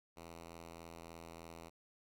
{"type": "tone with pitch glide", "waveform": "5% pulse", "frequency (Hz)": [83.7, 83.12], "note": ["E2", "E2"], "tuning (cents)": [27, 15], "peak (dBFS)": -39, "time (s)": [0.16, 1.7], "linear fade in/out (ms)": 20, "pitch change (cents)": -12, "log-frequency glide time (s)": [0.51, 1.32], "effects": []}